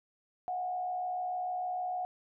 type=tone with frequency modulation; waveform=sine; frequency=729 Hz; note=F#5; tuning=26 cents flat; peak=-32 dBFS; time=0.48-2.05 s; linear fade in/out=0 ms; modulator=66.6 Hz; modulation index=0.38; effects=none